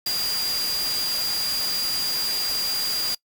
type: tone in noise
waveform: sine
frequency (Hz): 4804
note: D8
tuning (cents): +38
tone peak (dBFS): -23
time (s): 0.06-3.15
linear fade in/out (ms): 5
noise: white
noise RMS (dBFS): -30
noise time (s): 0.06-3.15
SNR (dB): +4
effects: noise-tail reverb RT60 0.1 s tail -24 dB re dry